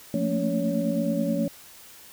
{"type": "tone cluster", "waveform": "sine", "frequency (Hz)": [174.7, 220.2, 229.6, 281.7, 561], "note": ["F3", "A3", "A#3", "C#4", "C#5"], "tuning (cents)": [1, 2, -26, 28, 21], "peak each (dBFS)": -29, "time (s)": [0.14, 1.48], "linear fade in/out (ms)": 2, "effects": ["white hiss -48 dBFS RMS until 2.12 s"]}